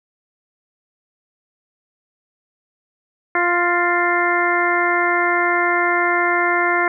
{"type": "harmonic tone with a mistuned harmonic", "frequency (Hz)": 349.2, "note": "F4", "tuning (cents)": 0, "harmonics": [1, 2, 3, 4, 5, 6], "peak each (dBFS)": [-22, -22, -22, -22, -22, -22], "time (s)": [3.35, 6.88], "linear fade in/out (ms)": 2, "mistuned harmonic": 5, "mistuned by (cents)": 23, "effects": []}